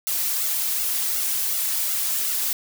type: noise with flanger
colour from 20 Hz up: blue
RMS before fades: -24 dBFS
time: 0.07-2.53 s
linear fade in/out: 0 ms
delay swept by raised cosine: 1.4 to 3.9 ms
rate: 2.7 Hz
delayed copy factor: +0.8
effects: none